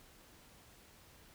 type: silence
effects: pink hiss -61 dBFS RMS until 1.34 s